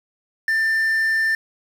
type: tone with quantisation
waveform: triangle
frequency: 1786 Hz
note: A6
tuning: 25 cents sharp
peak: -15 dBFS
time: 0.48-1.35 s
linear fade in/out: 2 ms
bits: 7
effects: none